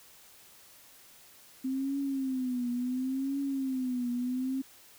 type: tone with vibrato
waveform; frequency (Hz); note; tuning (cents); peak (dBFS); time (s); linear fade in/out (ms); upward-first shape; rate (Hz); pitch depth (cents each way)
sine; 259.8; C4; -12; -29; 1.64-4.62; 10; triangle; 0.71; 130
effects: white hiss -56 dBFS RMS until 4.98 s